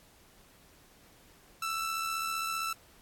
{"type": "tone with amplitude modulation", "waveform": "sawtooth", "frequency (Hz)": 1328, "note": "E6", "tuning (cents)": 12, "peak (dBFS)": -26, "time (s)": [1.62, 2.73], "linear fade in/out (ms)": 5, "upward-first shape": "sine", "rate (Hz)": 75.3, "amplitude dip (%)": 45, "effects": ["pink hiss -60 dBFS RMS until 3.01 s", "AAC 64 kbps"]}